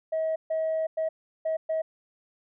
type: tone bursts at uneven times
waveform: sine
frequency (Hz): 639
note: D#5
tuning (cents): +46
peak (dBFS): -23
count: 5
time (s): 0.12-0.36 / 0.5-0.87 / 0.97-1.09 / 1.45-1.57 / 1.69-1.82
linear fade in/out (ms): 10
effects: tanh soft clip ceiling -22 dBFS